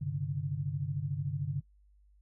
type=chord; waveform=sine; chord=G suspended fourth; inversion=none; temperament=equal with one note detuned; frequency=98 / 133.41 / 146.83 Hz; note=G2 / C3 / D3; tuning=0 / +34 / 0 cents; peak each=-39 / -36 / -34 dBFS; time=0.01-1.61 s; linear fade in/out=10 ms; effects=noise-tail reverb RT60 0.1 s tail -23 dB re dry + added 50 Hz sine -60 dBFS peak until 2.21 s